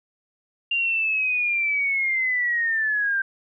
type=linear sweep; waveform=sine; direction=down; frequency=2794 to 1568 Hz; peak=-20 dBFS; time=0.71-3.22 s; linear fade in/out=5 ms; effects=none